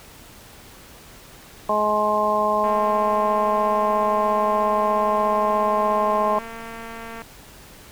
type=harmonic tone; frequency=211.1 Hz; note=G#3; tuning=29 cents sharp; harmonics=1 / 2 / 3 / 4 / 5; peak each=-30 / -28 / -22 / -25 / -21 dBFS; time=1.69-6.39 s; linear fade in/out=5 ms
type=click train; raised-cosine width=0.5 ms; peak=-22 dBFS; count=1045; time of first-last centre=2.64-7.219 s; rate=228 Hz
effects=pink hiss -45 dBFS RMS until 7.91 s